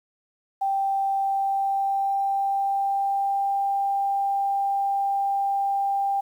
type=tone with pitch glide; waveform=sine; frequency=784 to 792.7 Hz; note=G5 to G5; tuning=0 to +19 cents; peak=-21 dBFS; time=0.61-6.21 s; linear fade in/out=10 ms; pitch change=+19 cents; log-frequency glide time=1.23-3.55 s; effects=9-bit